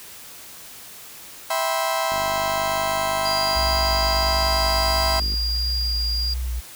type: chord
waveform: 35% pulse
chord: C major seventh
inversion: first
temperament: just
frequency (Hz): 654.1 / 784.9 / 981.1 / 1046.5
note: E5 / G5 / B5 / C6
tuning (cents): -14 / +2 / -12 / 0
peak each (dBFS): -23 / -26 / -26 / -26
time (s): 1.5-5.2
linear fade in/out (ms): 5
type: click train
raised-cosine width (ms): 3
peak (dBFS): -25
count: 163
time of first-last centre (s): 2.12-5.341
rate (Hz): 50.3
type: tone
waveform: sine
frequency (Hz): 4811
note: D8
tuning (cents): +41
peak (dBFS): -23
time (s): 3.25-6.34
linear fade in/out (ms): 5
type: tone with vibrato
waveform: sine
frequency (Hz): 60.1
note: B1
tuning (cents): -46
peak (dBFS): -23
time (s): 3.55-6.61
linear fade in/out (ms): 20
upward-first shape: sine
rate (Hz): 1.5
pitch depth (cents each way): 67
effects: white hiss -41 dBFS RMS until 6.75 s